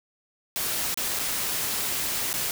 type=noise with dropouts; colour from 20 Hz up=white; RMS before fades=-28 dBFS; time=0.56-2.51 s; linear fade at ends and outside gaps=0 ms; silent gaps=0.943-0.974 / 1.189-1.194 / 2.33-2.339 s; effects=none